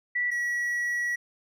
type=tone pair in turn; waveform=sine / triangle; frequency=1957 / 1928.9 Hz; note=B6 / B6; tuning=-16 / -41 cents; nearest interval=unison; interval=25 cents; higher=first; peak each=-24 dBFS; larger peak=neither; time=0.15-0.31 / 0.31-1.16 s; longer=second; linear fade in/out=10 ms; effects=none